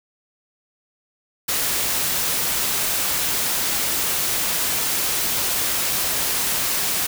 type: noise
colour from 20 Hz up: white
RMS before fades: -22 dBFS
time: 1.48-7.07 s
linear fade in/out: 10 ms
effects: none